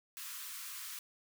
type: high-pass noise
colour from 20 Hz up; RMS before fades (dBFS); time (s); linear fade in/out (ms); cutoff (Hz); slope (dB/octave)
white; -45; 0.17-0.99; 0; 1000; 96
effects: none